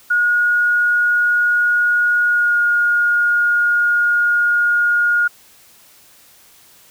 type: tone with pitch glide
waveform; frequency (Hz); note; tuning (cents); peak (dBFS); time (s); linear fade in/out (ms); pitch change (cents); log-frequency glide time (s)
sine; 1443 to 1428.9; F#6 to F6; -44 to +39; -12; 0.1-5.28; 10; -17; 2.28-2.58
effects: white hiss -48 dBFS RMS until 6.9 s